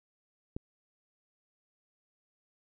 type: click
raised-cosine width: 3 ms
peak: -23 dBFS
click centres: 0.565 s
effects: none